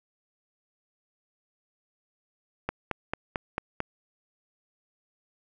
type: click train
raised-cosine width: 0.5 ms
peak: -13 dBFS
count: 6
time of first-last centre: 2.69-3.804 s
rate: 4.49 Hz
effects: none